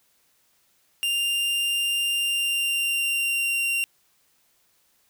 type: tone with pitch glide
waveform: 45% pulse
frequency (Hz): 2794 to 2764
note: F7 to F7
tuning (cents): 0 to -19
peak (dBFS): -22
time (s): 1.03-3.84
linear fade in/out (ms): 0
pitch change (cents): -19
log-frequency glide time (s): 2.14-3.62
effects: white hiss -65 dBFS RMS until 5.09 s